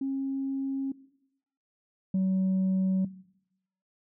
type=tone pair in turn; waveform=sine; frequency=270.7 / 188.94 Hz; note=C#4 / F#3; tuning=-41 / +37 cents; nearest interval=tritone; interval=622 cents; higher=first; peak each=-27 / -21 dBFS; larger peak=second; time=0.01-0.92 / 2.14-3.05 s; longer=neither; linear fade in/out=5 ms; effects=noise-tail reverb RT60 0.8 s tail -19 dB re dry + tanh soft clip ceiling -22 dBFS